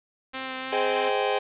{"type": "tone with vibrato", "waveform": "5% pulse", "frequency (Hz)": 261.6, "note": "C4", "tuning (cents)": 0, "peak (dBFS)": -20, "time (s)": [0.33, 1.1], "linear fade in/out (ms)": 20, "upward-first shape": "sine", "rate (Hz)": 3.2, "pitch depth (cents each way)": 10}
{"type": "chord", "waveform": "sawtooth", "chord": "Ab major seventh", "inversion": "none", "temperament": "just", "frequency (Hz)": [415.3, 519.1, 623, 778.7], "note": ["Ab4", "C5", "Eb5", "G5"], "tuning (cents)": [0, -14, 2, -12], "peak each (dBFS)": [-23, -23, -28, -23], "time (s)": [0.72, 1.39], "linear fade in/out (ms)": 10}
{"effects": ["resampled to 8000 Hz", "8-bit"]}